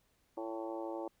harmonic tone with a mistuned harmonic, 112 Hz, A2, 31 cents sharp, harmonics 3 / 4 / 5 / 6 / 7 / 8 / 9 / 10, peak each -41 / -48 / -43 / -52 / -48 / -47 / -59 / -56 dBFS, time 0.37-1.08 s, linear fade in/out 5 ms, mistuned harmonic 8, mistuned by -17 cents, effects pink hiss -74 dBFS RMS until 1.2 s

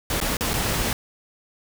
pink noise with dropouts, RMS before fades -24 dBFS, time 0.1-0.93 s, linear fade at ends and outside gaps 1 ms, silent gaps 0.202-0.213 / 0.369-0.408 / 0.534-0.539 s, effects none

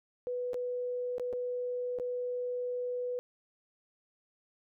sine tone with dropouts, 493.9 Hz, B4, in tune, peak -32 dBFS, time 0.27-3.19 s, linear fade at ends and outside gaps 0 ms, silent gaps 0.533-0.543 / 1.182-1.197 / 1.328-1.334 / 1.987-1.998 s, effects none

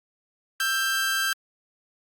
sawtooth tone pair together, 1328.2 / 1581 Hz, E6 / G6, +13 / +14 cents, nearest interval minor third, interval 301 cents, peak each -27 / -20 dBFS, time 0.6-1.33 s, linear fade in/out 2 ms, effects Opus 48 kbps

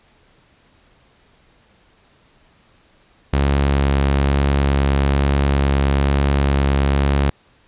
sawtooth tone with vibrato, 69.5 Hz, C#2, 5 cents sharp, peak -10 dBFS, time 3.33-7.3 s, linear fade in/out 5 ms, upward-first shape sine, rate 1.1 Hz, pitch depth 11 cents each way, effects pink hiss -55 dBFS RMS until 7.67 s + resampled to 8000 Hz

